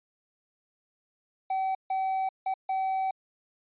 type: tone bursts at uneven times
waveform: triangle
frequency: 764 Hz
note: G5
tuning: 45 cents flat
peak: -24 dBFS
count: 4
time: 1.5-1.75 / 1.9-2.29 / 2.46-2.54 / 2.69-3.11 s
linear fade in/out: 5 ms
effects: resampled to 8000 Hz